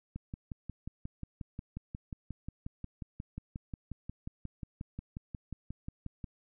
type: click train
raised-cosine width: 5 ms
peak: -27 dBFS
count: 35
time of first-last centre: 0.16-6.242 s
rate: 5.59 Hz
effects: none